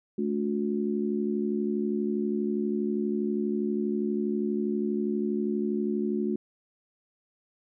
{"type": "harmonic tone", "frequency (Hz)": 72.4, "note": "D2", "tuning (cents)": -24, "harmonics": [3, 4, 5], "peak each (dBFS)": [-28, -33, -30], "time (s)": [0.18, 6.36], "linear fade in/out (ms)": 5, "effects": []}